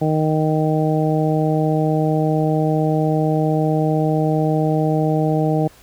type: harmonic tone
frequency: 155.56 Hz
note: D#3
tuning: in tune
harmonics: 1 / 2 / 3 / 4 / 5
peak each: -18 / -21 / -23 / -24 / -25 dBFS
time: 0.01-5.68 s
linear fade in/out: 10 ms
effects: pink hiss -48 dBFS RMS until 5.82 s